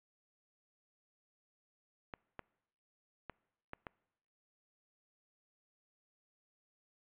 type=clicks; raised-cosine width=0.5 ms; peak=-28 dBFS; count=5; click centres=2.138 / 2.393 / 3.297 / 3.734 / 3.868 s; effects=noise-tail reverb RT60 0.9 s tail -25 dB re dry + resampled to 8000 Hz